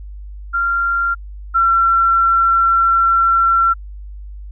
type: tone pair in turn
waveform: sine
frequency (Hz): 1384 / 1356.3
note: F6 / E6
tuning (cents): -16 / +49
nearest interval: unison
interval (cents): 35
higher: first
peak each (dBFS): -14 / -10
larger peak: second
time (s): 0.53-1.15 / 1.54-3.74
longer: second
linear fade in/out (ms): 20
effects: added 50 Hz sine -29 dBFS peak until 4.51 s